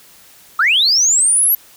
sine linear sweep, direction up, 1208 to 11890 Hz, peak -9 dBFS, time 0.59-1.55 s, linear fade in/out 5 ms, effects tanh soft clip ceiling -5 dBFS + white hiss -45 dBFS RMS until 1.76 s

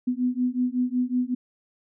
sine beating tone pair, 246.9 / 252.3 Hz, B3 / B3, 0 / +37 cents, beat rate 5.4 Hz, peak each -25 dBFS, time 0.07-1.35 s, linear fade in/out 10 ms, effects none

